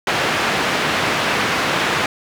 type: band-pass noise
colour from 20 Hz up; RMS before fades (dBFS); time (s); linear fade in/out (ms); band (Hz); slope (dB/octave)
white; -19; 0.07-2.06; 2; 110 to 2300; 12
effects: none